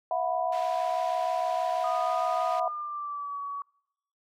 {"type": "chord", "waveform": "sine", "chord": "E suspended second", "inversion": "none", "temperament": "equal with one note detuned", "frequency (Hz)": [659.3, 725.6, 987.8], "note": ["E5", "F#5", "B5"], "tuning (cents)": [0, -34, 0], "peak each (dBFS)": [-29, -28, -33], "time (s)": [0.11, 2.68], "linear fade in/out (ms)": 2}
{"type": "band-pass noise", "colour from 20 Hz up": "white", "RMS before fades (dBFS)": -47, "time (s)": [0.52, 2.6], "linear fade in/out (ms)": 5, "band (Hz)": [1100, 3300], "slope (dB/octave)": 12}
{"type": "tone with pitch glide", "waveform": "sine", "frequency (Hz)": [1234, 1131.6], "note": ["D#6", "C#6"], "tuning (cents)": [-15, 35], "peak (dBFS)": -32, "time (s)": [1.84, 3.62], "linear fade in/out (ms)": 2, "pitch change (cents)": -150, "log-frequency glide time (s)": [2.49, 3.4]}
{"effects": ["noise-tail reverb RT60 0.8 s tail -25 dB re dry"]}